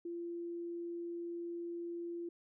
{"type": "tone", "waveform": "sine", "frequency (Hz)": 342.7, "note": "F4", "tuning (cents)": -33, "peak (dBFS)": -39, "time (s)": [0.05, 2.29], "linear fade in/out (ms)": 5, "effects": []}